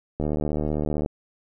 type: click train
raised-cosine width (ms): 2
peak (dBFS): -13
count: 66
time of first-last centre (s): 0.2-1.061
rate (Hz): 75.5
effects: none